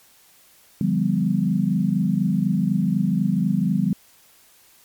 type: chord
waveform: sine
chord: G dominant seventh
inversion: second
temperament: equal with one note detuned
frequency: 146.83 / 174.61 / 198.73 / 246.9 Hz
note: D3 / F3 / G3 / B3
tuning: 0 / 0 / +24 / 0 cents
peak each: -26 / -22 / -21 / -26 dBFS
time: 0.81-3.93 s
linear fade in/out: 2 ms
effects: white hiss -54 dBFS RMS until 4.84 s + MP3 96 kbps

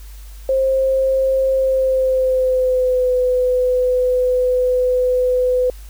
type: tone with pitch glide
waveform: sine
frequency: 530 to 502.6 Hz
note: C5 to B4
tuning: +22 to +30 cents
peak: -13 dBFS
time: 0.49-5.7 s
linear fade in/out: 2 ms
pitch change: -92 cents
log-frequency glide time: 1.53-3.13 s
effects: added 50 Hz sine -33 dBFS peak until 5.89 s + white hiss -47 dBFS RMS until 5.89 s

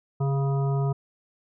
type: harmonic tone with a mistuned harmonic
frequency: 138.59 Hz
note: C#3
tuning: in tune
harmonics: 1 / 3 / 5 / 7 / 9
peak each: -22 / -32 / -36 / -39 / -41 dBFS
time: 0.2-0.93 s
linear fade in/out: 10 ms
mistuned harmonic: 3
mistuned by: -27 cents
effects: none

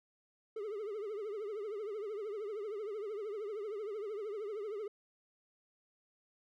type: tone with vibrato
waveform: triangle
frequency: 419.4 Hz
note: G#4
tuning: 17 cents sharp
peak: -36 dBFS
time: 0.56-4.88 s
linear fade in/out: 5 ms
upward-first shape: triangle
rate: 13 Hz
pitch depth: 140 cents each way
effects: none

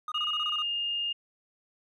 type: tone bursts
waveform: triangle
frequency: 1232 Hz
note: D#6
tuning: 17 cents flat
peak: -30 dBFS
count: 9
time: 0.08-0.622 s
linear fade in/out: 2 ms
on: 38 ms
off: 25 ms
type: tone with pitch glide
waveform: sine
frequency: 2861 to 2827 Hz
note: F7 to F7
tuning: +41 to +20 cents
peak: -28 dBFS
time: 0.14-1.13 s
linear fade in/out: 10 ms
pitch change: -21 cents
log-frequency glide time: 0.43-0.65 s
effects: none

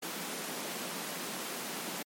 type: high-pass noise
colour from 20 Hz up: pink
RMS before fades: -39 dBFS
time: 0.02-2.03 s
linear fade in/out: 10 ms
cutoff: 170 Hz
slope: 48 dB/octave
effects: MP3 64 kbps

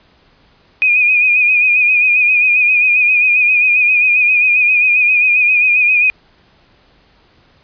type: tone with vibrato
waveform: sine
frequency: 2467 Hz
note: D#7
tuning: 15 cents flat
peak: -8 dBFS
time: 0.82-6.1 s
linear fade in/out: 0 ms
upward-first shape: sine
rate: 7.5 Hz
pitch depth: 49 cents each way
effects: pink hiss -51 dBFS RMS until 7.63 s + resampled to 11025 Hz

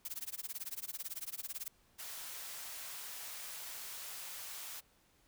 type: noise with tremolo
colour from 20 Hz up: blue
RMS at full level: -40 dBFS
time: 0.05-1.68 s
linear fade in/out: 2 ms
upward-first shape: sine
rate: 18 Hz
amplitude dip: 100%
type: high-pass noise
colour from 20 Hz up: white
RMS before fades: -46 dBFS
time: 1.98-4.81 s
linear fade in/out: 20 ms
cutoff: 650 Hz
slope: 12 dB/octave
effects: pink hiss -70 dBFS RMS until 5.27 s

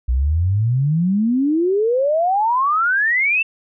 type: exponential sweep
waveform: sine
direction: up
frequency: 59 to 2714 Hz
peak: -14 dBFS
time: 0.08-3.43 s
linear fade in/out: 10 ms
effects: none

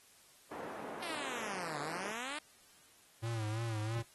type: band-pass noise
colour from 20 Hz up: pink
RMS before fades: -46 dBFS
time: 0.51-2.12 s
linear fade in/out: 5 ms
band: 340 to 1200 Hz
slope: 12 dB/octave
type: exponential two-way sweep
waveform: 5% pulse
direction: down then up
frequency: 358 to 141.7 to 311.2 Hz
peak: -29 dBFS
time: 1.02-2.39 s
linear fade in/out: 5 ms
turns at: 1.8 s
type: tone with vibrato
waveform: square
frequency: 111.3 Hz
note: A2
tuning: 20 cents sharp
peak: -36 dBFS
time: 3.22-4.03 s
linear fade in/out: 20 ms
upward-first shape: sine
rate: 3 Hz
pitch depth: 81 cents each way
effects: white hiss -63 dBFS RMS until 4.14 s + AAC 32 kbps

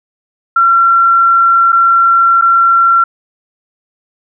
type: tone with dropouts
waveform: sine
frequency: 1363 Hz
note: F6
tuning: 43 cents flat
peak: -5 dBFS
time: 0.56-3.04 s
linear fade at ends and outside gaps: 5 ms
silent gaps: 1.721-1.727 / 2.413-2.421 s
effects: none

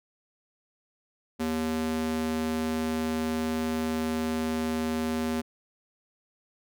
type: tone with high-pass filter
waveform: square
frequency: 79.4 Hz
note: D#2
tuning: 36 cents sharp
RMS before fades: -29 dBFS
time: 1.39-5.42 s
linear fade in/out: 20 ms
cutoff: 230 Hz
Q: 1.8
effects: none

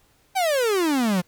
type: exponential sweep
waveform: 45% pulse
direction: down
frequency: 794 to 171.4 Hz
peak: -19 dBFS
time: 0.35-1.22 s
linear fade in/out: 20 ms
effects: pink hiss -61 dBFS RMS until 1.27 s

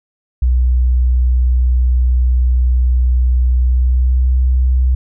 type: tone with pitch glide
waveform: sine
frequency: 62.1 to 63.55 Hz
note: B1 to C2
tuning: +10 to -50 cents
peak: -9 dBFS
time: 0.42-4.95 s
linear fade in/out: 5 ms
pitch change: +40 cents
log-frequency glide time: 3.56-4.34 s
effects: none

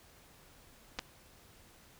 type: clicks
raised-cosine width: 0.2 ms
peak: -19 dBFS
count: 2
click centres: 0.988 / 0.992 s
effects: pink hiss -60 dBFS RMS until 1.99 s

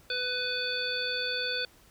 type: harmonic tone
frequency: 498.1 Hz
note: B4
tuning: 15 cents sharp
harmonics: 1 / 3 / 5 / 7 / 9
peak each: -37 / -34 / -38 / -35 / -34 dBFS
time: 0.1-1.65 s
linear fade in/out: 2 ms
effects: pink hiss -59 dBFS RMS until 1.9 s

